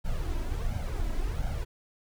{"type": "noise with flanger", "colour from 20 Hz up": "brown", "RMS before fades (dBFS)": -30, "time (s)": [0.04, 1.65], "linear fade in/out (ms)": 20, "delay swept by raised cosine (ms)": [1.3, 3.1], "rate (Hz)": 1.4, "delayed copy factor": 0.7, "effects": []}